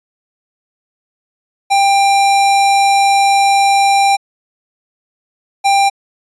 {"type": "tone pair in turn", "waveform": "square", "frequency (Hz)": [793, 793], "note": ["G5", "G5"], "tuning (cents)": [20, 20], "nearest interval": "unison", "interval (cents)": 0, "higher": "neither", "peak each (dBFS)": -9, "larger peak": "neither", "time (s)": [[1.7, 4.17], [5.64, 5.9]], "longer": "first", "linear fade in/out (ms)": 20, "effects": ["resampled to 22050 Hz"]}